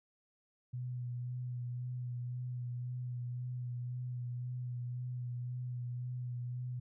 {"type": "tone with vibrato", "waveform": "sine", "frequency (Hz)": 123.47, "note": "B2", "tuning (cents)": 0, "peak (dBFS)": -37, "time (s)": [0.73, 6.8], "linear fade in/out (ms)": 10, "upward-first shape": "sine", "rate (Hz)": 1.9, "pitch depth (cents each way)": 21, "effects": []}